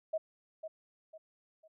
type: tone with echo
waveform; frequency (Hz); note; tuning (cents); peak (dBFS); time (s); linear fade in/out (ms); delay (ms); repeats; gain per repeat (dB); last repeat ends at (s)
sine; 635; D#5; +35; -30; 0.13-0.18; 10; 500; 3; -9; 1.68
effects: none

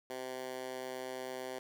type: tone with high-pass filter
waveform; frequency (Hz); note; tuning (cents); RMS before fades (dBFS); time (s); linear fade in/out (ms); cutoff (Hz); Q
10% pulse; 128.9; C3; -26; -42; 0.1-1.59; 2; 400; 1.2
effects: none

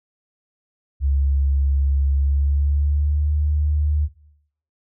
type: tone with pitch glide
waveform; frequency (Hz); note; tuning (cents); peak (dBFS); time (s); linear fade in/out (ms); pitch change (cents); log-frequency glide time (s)
sine; 69.2 to 74.6; C#2 to D2; -2 to +28; -16; 1-4.09; 50; +130; 2.15-3.33
effects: noise-tail reverb RT60 0.7 s tail -18 dB re dry

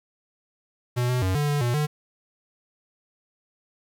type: tone with pitch steps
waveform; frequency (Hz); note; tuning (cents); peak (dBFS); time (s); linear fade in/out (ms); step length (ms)
square; 122.8 / 125.4 / 93.5 / 146.8 / 145.7 / 120.8 / 149.8; B2 / B2 / F#2 / D3 / D3 / B2 / D3; -9 / +27 / +19 / 0 / -13 / -38 / +35; -22; 0.96-1.87; 20; 130
effects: 9-bit

